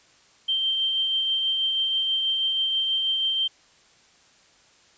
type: tone with tremolo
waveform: sine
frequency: 3139 Hz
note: G7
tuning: 2 cents sharp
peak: -20 dBFS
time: 0.48-3.48 s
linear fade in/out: 10 ms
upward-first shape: triangle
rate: 6.2 Hz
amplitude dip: 30%
effects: white hiss -57 dBFS RMS until 4.97 s + resampled to 16000 Hz